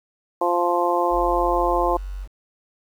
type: harmonic tone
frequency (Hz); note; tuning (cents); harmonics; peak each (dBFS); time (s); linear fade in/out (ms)
174.61; F3; 0; 2 / 3 / 4 / 5 / 6; -24 / -24 / -24 / -24 / -24; 0.41-1.97; 5
type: tone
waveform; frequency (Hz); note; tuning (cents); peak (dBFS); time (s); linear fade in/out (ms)
sine; 47.05; F#1; +30; -28; 1.1-2.28; 50
effects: 8-bit